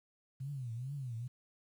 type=tone with vibrato; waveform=sine; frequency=127.9 Hz; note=C3; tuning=39 cents flat; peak=-38 dBFS; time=0.4-1.28 s; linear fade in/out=10 ms; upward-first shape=triangle; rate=2.3 Hz; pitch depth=240 cents each way; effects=11-bit